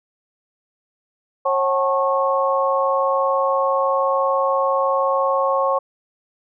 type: tone cluster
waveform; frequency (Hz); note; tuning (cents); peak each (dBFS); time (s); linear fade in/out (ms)
sine; 543 / 756 / 877 / 1093; C#5 / F#5 / A5 / C#6; -36 / +37 / -6 / -25; -19 / -26 / -26 / -20; 1.45-5.79; 10
effects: none